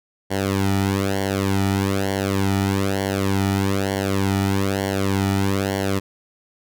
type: tone with flanger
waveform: sawtooth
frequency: 97.7 Hz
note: G2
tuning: 5 cents flat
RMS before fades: -21 dBFS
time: 0.3-6 s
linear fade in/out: 20 ms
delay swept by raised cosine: 0.79 to 1.89 ms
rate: 1.1 Hz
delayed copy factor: -1
effects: none